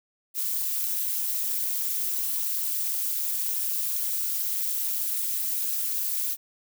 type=noise with amplitude modulation; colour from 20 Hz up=violet; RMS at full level=-24 dBFS; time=0.34-6.37 s; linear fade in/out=50 ms; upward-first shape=sine; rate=218 Hz; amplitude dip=90%; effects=none